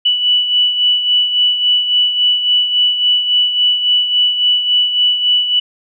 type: beating tone pair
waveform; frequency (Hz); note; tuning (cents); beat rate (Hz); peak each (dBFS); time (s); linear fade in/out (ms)
sine; 2960 / 2963.6; F#7 / F#7; 0 / +2; 3.6; -11 / -19; 0.05-5.6; 10
effects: none